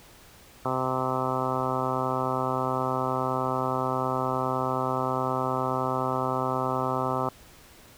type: harmonic tone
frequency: 129.6 Hz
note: C3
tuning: 16 cents flat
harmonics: 1 / 2 / 3 / 4 / 5 / 6 / 7 / 8 / 9 / 10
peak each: -34 / -34 / -34 / -34 / -34 / -34 / -34 / -34 / -34 / -34 dBFS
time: 0.65-7.29 s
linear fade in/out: 2 ms
effects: pink hiss -52 dBFS RMS until 7.97 s